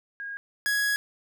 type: tone pair in turn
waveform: sine / 45% pulse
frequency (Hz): 1632 / 1667.3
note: G#6 / G#6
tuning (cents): -31 / +6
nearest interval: unison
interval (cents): 37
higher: second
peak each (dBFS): -33 / -23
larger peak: second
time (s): 0.2-0.37 / 0.66-0.96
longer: second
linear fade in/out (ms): 0
effects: none